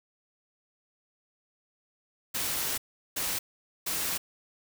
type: noise bursts at uneven times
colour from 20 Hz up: white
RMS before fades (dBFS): -31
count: 3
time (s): 2.34-2.78 / 3.16-3.39 / 3.86-4.18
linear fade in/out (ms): 10
effects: none